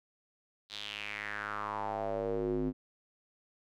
square tone with band-pass filter sweep, 52 Hz, G#1, 3 cents sharp, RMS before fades -36 dBFS, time 0.69-2.73 s, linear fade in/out 50 ms, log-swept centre 4000 to 270 Hz, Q 4.3, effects none

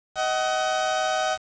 30% pulse tone pair together, 628.9 / 752 Hz, D#5 / F#5, +18 / +28 cents, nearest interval minor third, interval 310 cents, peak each -23 / -22 dBFS, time 0.15-1.38 s, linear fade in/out 50 ms, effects resampled to 16000 Hz + 7-bit

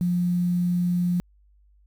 sine tone with quantisation, 176.7 Hz, F3, 21 cents sharp, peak -20 dBFS, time 0.01-1.2 s, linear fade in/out 0 ms, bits 8, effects added 50 Hz sine -55 dBFS peak until 1.86 s

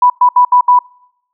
sine tone bursts at uneven times, 988 Hz, B5, in tune, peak -4 dBFS, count 5, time 0.02-0.1 / 0.21-0.29 / 0.36-0.45 / 0.52-0.61 / 0.68-0.79 s, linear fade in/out 5 ms, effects noise-tail reverb RT60 0.8 s tail -26 dB re dry

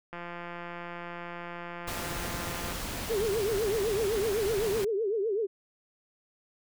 click train, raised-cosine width 0.5 ms, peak -25 dBFS, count 450, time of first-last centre 0.13-2.725 s, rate 173 Hz
pink noise, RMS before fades -36 dBFS, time 1.87-4.85 s, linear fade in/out 10 ms
sine tone with vibrato, 421.2 Hz, G#4, 24 cents sharp, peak -26 dBFS, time 3.09-5.47 s, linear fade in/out 20 ms, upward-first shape triangle, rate 7.9 Hz, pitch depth 200 cents each way
effects none

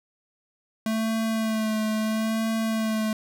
square tone with vibrato, 220 Hz, A3, in tune, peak -24 dBFS, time 0.86-3.13 s, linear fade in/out 2 ms, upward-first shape sine, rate 0.75 Hz, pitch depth 27 cents each way, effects none

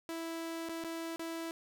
sawtooth tone with dropouts, 329.6 Hz, E4, in tune, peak -34 dBFS, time 0.09-1.51 s, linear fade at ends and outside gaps 0 ms, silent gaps 0.688-0.694 / 0.838-0.846 / 1.16-1.194 s, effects none

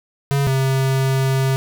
square tone pair in turn, 139.7 / 133.55 Hz, C#3 / C3, +14 / +36 cents, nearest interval minor second, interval 78 cents, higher first, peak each -16 dBFS, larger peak neither, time 0.31-0.47 / 0.47-1.56 s, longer second, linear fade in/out 0 ms, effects none

